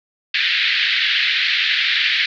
pink band-pass noise, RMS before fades -18 dBFS, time 0.34-2.26 s, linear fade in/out 5 ms, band 1700 to 4200 Hz, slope 48 dB/octave, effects none

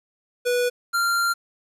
square tone pair in turn, 490 / 1385.9 Hz, B4 / F6, -14 / -14 cents, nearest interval octave + tritone, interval 1800 cents, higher second, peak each -20 dBFS, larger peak neither, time 0.45-0.7 / 0.93-1.34 s, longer second, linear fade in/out 20 ms, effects resampled to 32000 Hz + 9-bit

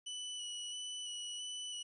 sawtooth tone with vibrato, 2960 Hz, F#7, in tune, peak -38 dBFS, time 0.06-1.83 s, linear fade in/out 10 ms, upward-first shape square, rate 1.5 Hz, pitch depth 14 cents each way, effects resampled to 24000 Hz + 13-bit

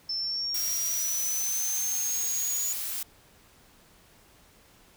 sine linear sweep, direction up, 5300 to 6870 Hz, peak -28 dBFS, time 0.09-2.73 s, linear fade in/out 5 ms
blue noise, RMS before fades -33 dBFS, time 0.54-3.03 s, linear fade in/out 5 ms
effects pink hiss -58 dBFS RMS until 4.96 s

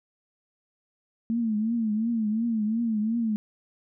sine tone with vibrato, 222.7 Hz, A3, 21 cents sharp, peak -23 dBFS, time 1.3-3.36 s, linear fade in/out 0 ms, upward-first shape triangle, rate 2.8 Hz, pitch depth 120 cents each way, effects none

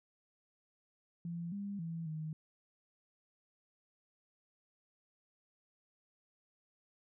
sine tone with pitch steps, 170.1 / 200.8 / 165.3 / 156.3 Hz, F3 / G3 / E3 / D#3, -45 / +42 / +5 / +8 cents, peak -38 dBFS, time 1.25-2.33 s, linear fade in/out 2 ms, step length 270 ms, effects none

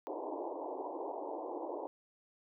pink band-pass noise, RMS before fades -41 dBFS, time 0.07-1.87 s, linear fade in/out 0 ms, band 290 to 1000 Hz, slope 96 dB/octave, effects none

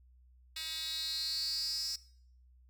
10% pulse tone with high-pass filter sweep, 318.6 Hz, D#4, 41 cents sharp, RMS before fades -37 dBFS, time 0.56-1.96 s, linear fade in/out 5 ms, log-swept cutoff 3300 to 5400 Hz, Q 8.1, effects noise-tail reverb RT60 0.6 s tail -19 dB re dry + added 62 Hz sine -59 dBFS peak until 2.69 s

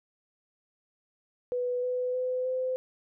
sine tone with pitch steps, 493.9 / 500.2 / 506.6 / 513.1 Hz, B4 / B4 / B4 / C5, 0 / +22 / +44 / -34 cents, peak -27 dBFS, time 1.52-2.76 s, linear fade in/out 0 ms, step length 310 ms, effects none

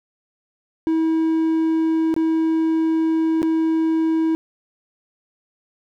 triangle tone with dropouts, 322.3 Hz, E4, 39 cents flat, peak -14 dBFS, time 0.87-4.35 s, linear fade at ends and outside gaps 0 ms, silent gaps 2.141-2.164 / 3.419-3.429 s, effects none

